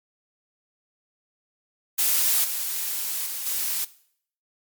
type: noise with level steps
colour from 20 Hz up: blue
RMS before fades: -21 / -28 / -31 / -26 dBFS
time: 1.98-3.85 s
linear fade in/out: 10 ms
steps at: 2.44 / 3.26 / 3.46 s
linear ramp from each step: 5 ms
effects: noise-tail reverb RT60 0.6 s tail -18 dB re dry + MP3 96 kbps